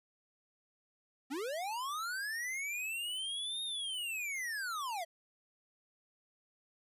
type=linear two-way sweep; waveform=square; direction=up then down; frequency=246.9 to 3729 to 631 Hz; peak=-37 dBFS; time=1.3-5.05 s; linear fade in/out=20 ms; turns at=3.63 s; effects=resampled to 32000 Hz + 13-bit